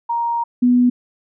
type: tone pair in turn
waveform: sine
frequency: 937 / 246.3 Hz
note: A#5 / B3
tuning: +9 / -5 cents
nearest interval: octave + major seventh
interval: 2314 cents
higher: first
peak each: -17 / -10 dBFS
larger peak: second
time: 0.09-0.44 / 0.62-0.9 s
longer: first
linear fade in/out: 10 ms
effects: none